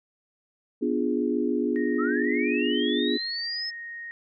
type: chord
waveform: sine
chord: B diminished seventh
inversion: none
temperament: equal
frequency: 246.9 / 293.7 / 349.2 / 415.3 Hz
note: B3 / D4 / F4 / Ab4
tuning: 0 / 0 / 0 / 0 cents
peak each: -27 / -28 / -29 / -29 dBFS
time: 0.81-3.18 s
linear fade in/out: 20 ms
type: tone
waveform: sine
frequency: 1864.7 Hz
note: A#6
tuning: in tune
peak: -35 dBFS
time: 1.76-4.11 s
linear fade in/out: 0 ms
type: linear sweep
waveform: sine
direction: up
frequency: 1244.5 to 5274 Hz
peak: -29 dBFS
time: 1.98-3.71 s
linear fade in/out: 20 ms
effects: none